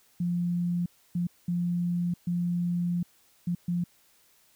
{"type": "tone bursts at uneven times", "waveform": "sine", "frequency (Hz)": 174.61, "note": "F3", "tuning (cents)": 0, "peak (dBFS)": -25, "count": 6, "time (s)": [[0.2, 0.86], [1.15, 1.27], [1.48, 2.14], [2.27, 3.03], [3.47, 3.55], [3.68, 3.84]], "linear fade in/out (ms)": 5, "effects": ["white hiss -63 dBFS RMS until 4.55 s"]}